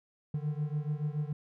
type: beating tone pair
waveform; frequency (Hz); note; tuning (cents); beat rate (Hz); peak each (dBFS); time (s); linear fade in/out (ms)
triangle; 146.83 / 153.83; D3 / D#3; 0 / -19; 7; -31 / -33; 0.34-1.33; 5
effects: none